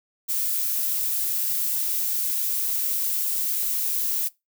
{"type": "noise", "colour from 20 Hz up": "violet", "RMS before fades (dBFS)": -25, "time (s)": [0.28, 4.29], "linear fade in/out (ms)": 20, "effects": ["noise-tail reverb RT60 0.2 s tail -21 dB re dry"]}